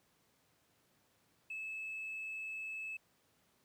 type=tone with hard clipping; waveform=triangle; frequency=2605 Hz; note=E7; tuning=21 cents flat; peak=-40 dBFS; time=1.5-2.97 s; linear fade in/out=5 ms; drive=2 dB; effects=pink hiss -73 dBFS RMS until 3.64 s + high-pass 100 Hz 12 dB/octave